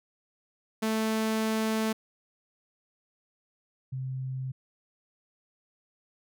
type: tone pair in turn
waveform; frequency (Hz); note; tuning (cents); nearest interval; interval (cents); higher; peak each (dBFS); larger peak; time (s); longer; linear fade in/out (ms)
sawtooth / sine; 220 / 130.81; A3 / C3; 0 / 0; major sixth; 900; first; -22 / -31; first; 0.82-1.93 / 3.92-4.52; first; 10
effects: none